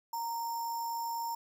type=tone with sample-and-hold; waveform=sine; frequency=928 Hz; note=A#5; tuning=8 cents flat; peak=-33 dBFS; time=0.13-1.35 s; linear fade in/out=5 ms; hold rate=6300 Hz; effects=none